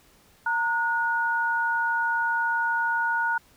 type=tone pair together; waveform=sine; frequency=920 / 1452.4 Hz; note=A#5 / F#6; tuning=-23 / -33 cents; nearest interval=minor sixth; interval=790 cents; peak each=-26 / -24 dBFS; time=0.46-3.38 s; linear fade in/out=5 ms; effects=pink hiss -58 dBFS RMS until 3.56 s